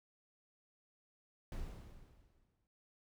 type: noise with exponential decay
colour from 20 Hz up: brown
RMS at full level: -42 dBFS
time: 1.52-2.67 s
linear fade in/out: 1 ms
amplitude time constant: 250 ms
effects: noise-tail reverb RT60 0.8 s tail -21 dB re dry